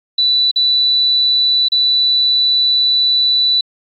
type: tone with dropouts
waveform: sine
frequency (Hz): 3969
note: B7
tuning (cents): +8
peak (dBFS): -10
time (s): 0.18-3.61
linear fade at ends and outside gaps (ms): 5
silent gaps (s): 0.513-0.559 / 1.685-1.719
effects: AAC 64 kbps